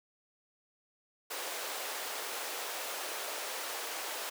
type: high-pass noise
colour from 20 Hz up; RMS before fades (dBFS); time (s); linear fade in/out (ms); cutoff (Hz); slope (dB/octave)
pink; -39; 1.3-4.3; 10; 450; 24
effects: none